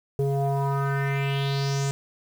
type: tone with low-pass filter sweep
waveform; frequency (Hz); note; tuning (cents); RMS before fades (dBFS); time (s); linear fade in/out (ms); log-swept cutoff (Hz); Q
square; 138.59; C#3; 0; -25; 0.19-1.91; 0; 460 to 7600; 3.9
effects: 8-bit